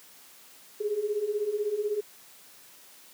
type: beating tone pair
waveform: sine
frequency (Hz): 405.6 / 421.6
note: G#4 / G#4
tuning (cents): -41 / +26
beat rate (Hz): 16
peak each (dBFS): -32 / -28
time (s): 0.8-2.01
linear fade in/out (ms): 10
effects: white hiss -53 dBFS RMS until 3.13 s + high-pass 150 Hz 12 dB/octave